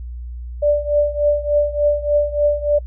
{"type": "tone with tremolo", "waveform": "sine", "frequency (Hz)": 587.3, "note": "D5", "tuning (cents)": 0, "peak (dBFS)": -10, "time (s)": [0.62, 2.79], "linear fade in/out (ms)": 10, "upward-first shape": "triangle", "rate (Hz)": 3.4, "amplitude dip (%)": 90, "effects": ["noise-tail reverb RT60 0.1 s tail -24 dB re dry", "added 60 Hz sine -27 dBFS peak until 2.86 s"]}